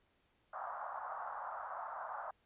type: band-pass noise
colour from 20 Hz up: pink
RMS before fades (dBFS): -44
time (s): 0.53-2.31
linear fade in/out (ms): 5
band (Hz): 660 to 1400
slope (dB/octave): 48
effects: pink hiss -75 dBFS RMS until 2.45 s + resampled to 8000 Hz